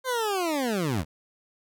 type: linear sweep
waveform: 20% pulse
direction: down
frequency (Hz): 528 to 66.9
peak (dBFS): -20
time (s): 0.04-1.05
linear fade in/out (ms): 50
effects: none